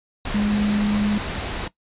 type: tone in noise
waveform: sine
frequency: 207.7 Hz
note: G#3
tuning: in tune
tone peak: -18 dBFS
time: 0.34-1.18 s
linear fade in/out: 5 ms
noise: pink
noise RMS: -28 dBFS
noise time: 0.25-1.68 s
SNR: +7 dB
effects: noise-tail reverb RT60 0.1 s tail -18 dB re dry + resampled to 8000 Hz